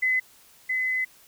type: tone pair in turn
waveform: sine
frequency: 2027 / 2027 Hz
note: B6 / B6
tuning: +45 / +45 cents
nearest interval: unison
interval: 0 cents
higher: neither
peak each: -20 / -23 dBFS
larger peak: first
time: 0.02-0.2 / 0.69-1.05 s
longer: second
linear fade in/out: 10 ms
effects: white hiss -55 dBFS RMS until 1.27 s